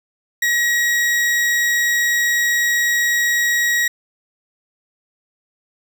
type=tone; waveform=40% pulse; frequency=1904 Hz; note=A#6; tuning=36 cents sharp; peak=-14 dBFS; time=0.42-3.88 s; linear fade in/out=5 ms; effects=none